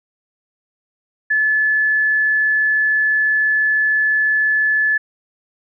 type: tone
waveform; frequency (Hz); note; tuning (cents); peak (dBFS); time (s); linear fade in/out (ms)
sine; 1727; A6; -33; -13; 1.3-4.98; 10
effects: none